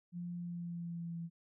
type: tone with pitch glide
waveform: sine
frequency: 174.61 to 168.08 Hz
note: F3 to E3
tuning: 0 to +34 cents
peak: -39 dBFS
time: 0.12-1.3 s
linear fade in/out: 50 ms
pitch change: -66 cents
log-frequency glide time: 0.34-1.18 s
effects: none